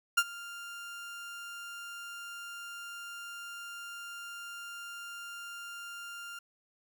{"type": "tone with ADSR envelope", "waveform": "30% pulse", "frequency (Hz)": 1396.9, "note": "F6", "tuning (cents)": 0, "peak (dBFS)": -18, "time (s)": [0.17, 6.39], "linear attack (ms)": 11, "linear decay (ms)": 50, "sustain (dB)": -21, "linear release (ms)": 4, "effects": []}